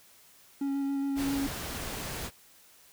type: tone with vibrato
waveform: triangle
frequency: 276.9 Hz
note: C#4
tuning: 2 cents flat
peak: -26 dBFS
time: 0.61-1.47 s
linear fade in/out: 5 ms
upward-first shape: square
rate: 7.2 Hz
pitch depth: 10 cents each way
type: noise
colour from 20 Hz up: pink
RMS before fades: -37 dBFS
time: 1.15-2.31 s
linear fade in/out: 50 ms
effects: white hiss -58 dBFS RMS until 2.92 s